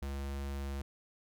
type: tone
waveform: square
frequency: 69.3 Hz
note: C#2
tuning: in tune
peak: -37 dBFS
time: 0.02-0.82 s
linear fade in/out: 5 ms
effects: none